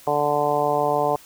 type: harmonic tone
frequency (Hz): 146.83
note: D3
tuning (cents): 0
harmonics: 1 / 2 / 3 / 4 / 5 / 6 / 7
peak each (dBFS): -33 / -32 / -25 / -24 / -23 / -26 / -28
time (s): 0.07-1.16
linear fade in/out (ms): 2
effects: white hiss -48 dBFS RMS until 1.25 s